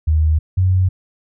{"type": "tone pair in turn", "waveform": "sine", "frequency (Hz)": [78, 92.76], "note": ["D#2", "F#2"], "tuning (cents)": [5, 5], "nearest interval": "minor third", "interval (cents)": 300, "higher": "second", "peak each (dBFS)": -11, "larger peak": "neither", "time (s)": [[0.07, 0.39], [0.57, 0.89]], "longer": "neither", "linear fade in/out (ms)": 10, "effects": []}